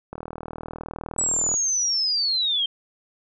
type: click train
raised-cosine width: 1 ms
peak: -19 dBFS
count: 57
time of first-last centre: 0.13-1.541 s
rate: 39.7 Hz
type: linear sweep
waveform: sine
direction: down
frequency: 7902 to 3136 Hz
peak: -20 dBFS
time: 1.18-2.66 s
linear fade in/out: 5 ms
effects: none